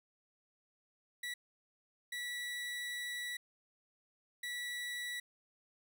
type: tone bursts at uneven times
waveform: 30% pulse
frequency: 1948 Hz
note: B6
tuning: 24 cents flat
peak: -36 dBFS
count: 3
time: 1.23-1.34 / 2.12-3.37 / 4.43-5.2 s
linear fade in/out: 5 ms
effects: none